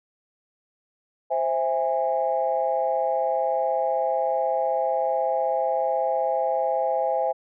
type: chord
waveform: sine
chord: C augmented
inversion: none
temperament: equal with one note detuned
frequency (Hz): 523.3 / 659.3 / 820.6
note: C5 / E5 / G#5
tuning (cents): 0 / 0 / -21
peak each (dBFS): -25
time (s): 1.3-7.33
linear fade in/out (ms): 20
effects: tanh soft clip ceiling -11 dBFS